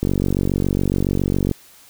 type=click train; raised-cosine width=3 ms; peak=-6 dBFS; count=71; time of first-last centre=0.03-1.513 s; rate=47.2 Hz; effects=white hiss -48 dBFS RMS until 1.89 s